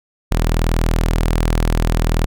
sawtooth tone, 40.62 Hz, E1, 25 cents flat, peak -10 dBFS, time 0.31-2.26 s, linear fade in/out 10 ms, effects none

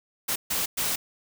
white noise bursts at uneven times, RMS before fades -27 dBFS, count 3, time 0.28-0.36 / 0.5-0.66 / 0.77-0.96 s, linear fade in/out 10 ms, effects none

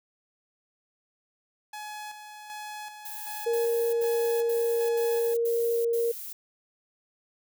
sawtooth tone with tremolo, 845 Hz, G#5, 30 cents sharp, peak -33 dBFS, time 1.73-5.34 s, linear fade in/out 5 ms, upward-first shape square, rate 1.3 Hz, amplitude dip 50%
violet noise bursts, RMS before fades -39 dBFS, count 7, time 3.05-6.33 s, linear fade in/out 5 ms, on 400 ms, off 80 ms
sine tone, 466.2 Hz, A#4, in tune, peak -23 dBFS, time 3.46-6.12 s, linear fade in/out 10 ms
effects none

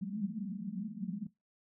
white band-pass noise, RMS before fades -39 dBFS, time 0.01-1.27 s, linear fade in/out 5 ms, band 180 to 220 Hz, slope 96 dB/octave, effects noise-tail reverb RT60 0.2 s tail -18 dB re dry

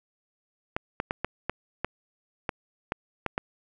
clicks, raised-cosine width 0.5 ms, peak -12 dBFS, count 10, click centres 0.765 / 1.001 / 1.109 / 1.246 / 1.496 / 1.846 / 2.492 / 2.921 / 3.263 / 3.379 s, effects none

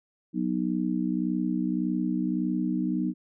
sine chord, B major, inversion second, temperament just, 185.21 / 246.9 / 308.7 Hz, F#3 / B3 / D#4, +2 / 0 / -14 cents, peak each -29 dBFS, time 0.33-3.14 s, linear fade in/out 50 ms, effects none

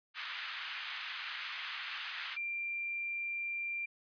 white band-pass noise, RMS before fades -42 dBFS, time 0.14-2.38 s, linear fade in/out 50 ms, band 1200 to 3400 Hz, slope 24 dB/octave
sine tone, 2373 Hz, D7, 17 cents sharp, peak -35 dBFS, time 2.36-3.86 s, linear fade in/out 10 ms
effects resampled to 11025 Hz

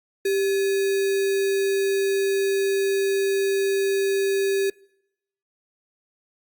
sine tone with sample-and-hold, 392 Hz, G4, in tune, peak -19 dBFS, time 0.25-4.7 s, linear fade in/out 5 ms, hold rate 2100 Hz, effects noise-tail reverb RT60 0.8 s tail -25 dB re dry + Opus 48 kbps

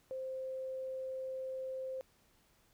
sine tone, 523.3 Hz, C5, in tune, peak -38 dBFS, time 0.11-2.01 s, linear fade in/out 0 ms, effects pink hiss -70 dBFS RMS until 2.73 s

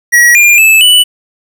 square tone with pitch steps, 1914 / 2403 / 2618 / 2969 Hz, A#6 / D7 / E7 / F#7, +45 / +39 / -13 / +5 cents, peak -3 dBFS, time 0.12-1.04 s, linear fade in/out 20 ms, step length 230 ms, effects 7-bit

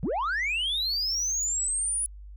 sine linear sweep, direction up, 125 to 9930 Hz, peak -23 dBFS, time 0.03-2.06 s, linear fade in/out 0 ms, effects tanh soft clip ceiling -24 dBFS + added 50 Hz sine -41 dBFS peak until 2.36 s

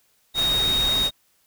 sine tone in noise, 3739 Hz, A#7, 4 cents sharp, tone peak -19 dBFS, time 0.34-1.11 s, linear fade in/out 50 ms, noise pink, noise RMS -29 dBFS, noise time 0.34-1.11 s, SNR +7 dB, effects white hiss -64 dBFS RMS until 1.46 s

